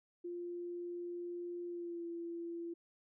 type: tone with pitch glide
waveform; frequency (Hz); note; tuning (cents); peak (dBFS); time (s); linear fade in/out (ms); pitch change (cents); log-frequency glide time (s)
sine; 349.2 to 339.3; F4 to F4; 0 to -50; -40; 0.24-2.74; 10; -50; 1.67-2.06
effects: none